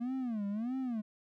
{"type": "tone with vibrato", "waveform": "triangle", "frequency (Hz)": 230, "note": "A#3", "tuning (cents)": -23, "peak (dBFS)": -31, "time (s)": [0, 1.02], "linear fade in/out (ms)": 20, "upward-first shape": "sine", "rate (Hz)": 1.6, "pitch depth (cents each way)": 240, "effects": []}